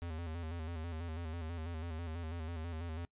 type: tone with vibrato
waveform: square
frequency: 82.41 Hz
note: E2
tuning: in tune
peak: -40 dBFS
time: 0.02-3.05 s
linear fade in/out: 0 ms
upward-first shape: square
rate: 6.1 Hz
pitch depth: 69 cents each way
effects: noise-tail reverb RT60 0.1 s tail -24 dB re dry + resampled to 8000 Hz